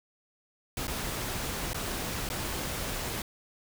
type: noise with dropouts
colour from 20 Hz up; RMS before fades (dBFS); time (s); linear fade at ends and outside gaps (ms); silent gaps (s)
pink; -34; 0.77-3.22; 2; 0.871-0.879 / 1.733-1.744 / 2.29-2.3
effects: none